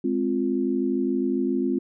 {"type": "chord", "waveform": "sine", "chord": "F minor", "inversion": "first", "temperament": "just", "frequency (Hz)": [209.5, 261.9, 349.2], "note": ["Ab3", "C4", "F4"], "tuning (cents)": [15, 2, 0], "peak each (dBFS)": [-28, -24, -26], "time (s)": [0.04, 1.79], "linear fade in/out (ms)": 5, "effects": []}